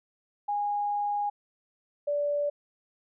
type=tone pair in turn; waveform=sine; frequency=822 / 581.2 Hz; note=G#5 / D5; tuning=-18 / -18 cents; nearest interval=tritone; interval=600 cents; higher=first; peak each=-26 / -25 dBFS; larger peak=second; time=0.48-1.3 / 2.07-2.5 s; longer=first; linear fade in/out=10 ms; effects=none